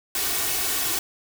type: noise with comb filter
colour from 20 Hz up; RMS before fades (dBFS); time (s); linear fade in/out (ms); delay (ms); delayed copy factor
white; -25; 0.15-0.99; 2; 2.7; +0.65
effects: none